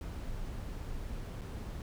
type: noise with dropouts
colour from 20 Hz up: brown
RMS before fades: -40 dBFS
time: 0.01-1.82 s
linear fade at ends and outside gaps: 1 ms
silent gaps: 1.411-1.416 s
effects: none